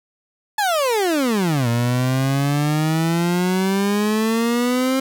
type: exponential two-way sweep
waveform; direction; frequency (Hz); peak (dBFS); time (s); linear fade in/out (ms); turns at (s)
30% pulse; down then up; 875 to 116.54 to 266.8; -14; 0.58-5; 5; 1.68
effects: none